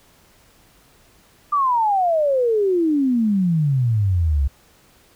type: exponential sweep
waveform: sine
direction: down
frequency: 1200 to 65.41 Hz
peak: -15 dBFS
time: 1.52-4.48 s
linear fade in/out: 10 ms
effects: pink hiss -54 dBFS RMS until 5.15 s